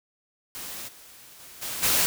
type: noise with level steps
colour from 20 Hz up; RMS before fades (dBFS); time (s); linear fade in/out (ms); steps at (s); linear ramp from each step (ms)
white; -37 / -49 / -46 / -33 / -22; 0.55-2.06; 0; 0.87 / 1.39 / 1.61 / 1.82; 20
effects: none